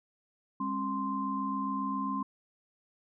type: tone cluster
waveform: sine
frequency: 203 / 270.3 / 1044 Hz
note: G#3 / C#4 / C6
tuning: -39 / -44 / -4 cents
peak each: -36 / -35 / -33 dBFS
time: 0.6-2.23 s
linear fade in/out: 5 ms
effects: none